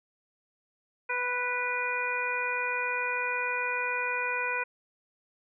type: harmonic tone with a mistuned harmonic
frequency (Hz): 493.9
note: B4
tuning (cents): 0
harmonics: 1 / 2 / 3 / 4 / 5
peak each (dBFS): -37 / -34 / -33 / -37 / -32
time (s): 1.09-4.64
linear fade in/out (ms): 10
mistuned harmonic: 5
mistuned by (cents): -21
effects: none